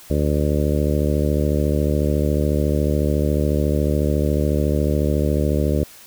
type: harmonic tone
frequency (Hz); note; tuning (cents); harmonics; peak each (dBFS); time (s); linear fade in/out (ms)
74; D2; +14; 1 / 2 / 3 / 4 / 5 / 6 / 7 / 8; -20 / -23 / -25 / -26 / -27 / -28 / -28 / -29; 0.1-5.84; 5
effects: white hiss -44 dBFS RMS until 6.06 s